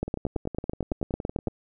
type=two click trains; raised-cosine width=2 ms; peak=-13 / -20 dBFS; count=14 / 16; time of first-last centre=0.03-1.473 / 0.08-1.482 s; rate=9.01 / 10.7 Hz; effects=none